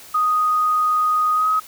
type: tone with pitch glide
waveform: sine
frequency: 1244 to 1267.9 Hz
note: D#6 to D#6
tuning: -1 to +32 cents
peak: -15 dBFS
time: 0.14-1.6 s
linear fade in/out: 10 ms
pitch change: +33 cents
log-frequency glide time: 1.34-1.48 s
effects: white hiss -42 dBFS RMS until 1.67 s